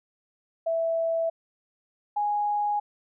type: tone pair in turn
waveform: sine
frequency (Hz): 659.3 / 828.7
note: E5 / G#5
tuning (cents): 0 / -4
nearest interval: major third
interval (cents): 396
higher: second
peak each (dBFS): -23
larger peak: neither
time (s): 0.66-1.3 / 2.16-2.8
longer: neither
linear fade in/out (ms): 10
effects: none